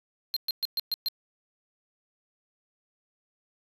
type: tone bursts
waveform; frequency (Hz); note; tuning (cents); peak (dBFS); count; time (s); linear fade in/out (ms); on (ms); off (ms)
square; 4186; C8; 0; -26; 6; 0.34-1.084; 0; 24; 120
effects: resampled to 32000 Hz